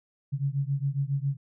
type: beating tone pair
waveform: sine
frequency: 136 / 143.3 Hz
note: C#3 / D3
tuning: -33 / -42 cents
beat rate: 7.3 Hz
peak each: -28 / -29 dBFS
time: 0.32-1.37 s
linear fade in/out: 20 ms
effects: none

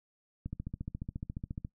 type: click train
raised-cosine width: 5 ms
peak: -25 dBFS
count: 18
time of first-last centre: 0.46-1.649 s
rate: 14.3 Hz
effects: noise-tail reverb RT60 0.1 s tail -20 dB re dry

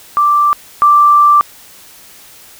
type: tone pair in turn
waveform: sine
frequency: 1174.7 / 1174.7 Hz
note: D6 / D6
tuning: 0 / 0 cents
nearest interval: unison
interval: 0 cents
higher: neither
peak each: -7 / -4 dBFS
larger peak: second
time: 0.17-0.53 / 0.82-1.41 s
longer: second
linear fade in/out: 0 ms
effects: white hiss -39 dBFS RMS until 2.59 s

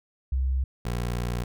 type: tone pair in turn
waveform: sine / 20% pulse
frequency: 65.41 / 59.76 Hz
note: C2 / A#1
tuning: 0 / +44 cents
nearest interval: major second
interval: 156 cents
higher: first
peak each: -22 dBFS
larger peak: neither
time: 0.32-0.64 / 0.85-1.44 s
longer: second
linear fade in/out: 5 ms
effects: none

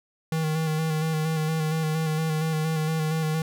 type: tone with vibrato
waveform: square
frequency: 157.9 Hz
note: D#3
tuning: 26 cents sharp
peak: -24 dBFS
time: 0.32-3.42 s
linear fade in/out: 2 ms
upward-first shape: square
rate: 4.3 Hz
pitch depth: 25 cents each way
effects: none

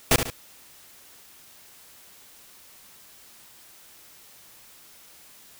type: noise with echo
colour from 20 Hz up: pink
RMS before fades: -17 dBFS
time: 0.11-0.16 s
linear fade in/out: 2 ms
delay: 71 ms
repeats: 2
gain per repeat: -8 dB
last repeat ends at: 0.302 s
effects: white hiss -51 dBFS RMS until 5.59 s

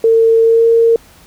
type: tone with pitch glide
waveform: sine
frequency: 453.2 to 459.3 Hz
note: A#4 to A#4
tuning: -49 to -26 cents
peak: -6 dBFS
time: 0.04-0.96 s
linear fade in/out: 2 ms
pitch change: +23 cents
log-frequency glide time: 0.41-0.66 s
effects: pink hiss -44 dBFS RMS until 1.26 s

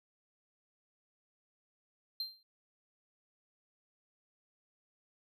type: tone with exponential decay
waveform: triangle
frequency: 4158 Hz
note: C8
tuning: 12 cents flat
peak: -31 dBFS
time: 2.2-2.43 s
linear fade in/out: 2 ms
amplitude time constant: 50 ms
effects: none

